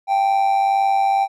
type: tone with amplitude modulation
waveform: triangle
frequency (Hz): 784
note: G5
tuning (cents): 0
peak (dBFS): -10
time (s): 0.07-1.28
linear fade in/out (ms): 50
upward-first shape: sine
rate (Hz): 102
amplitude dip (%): 55
effects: none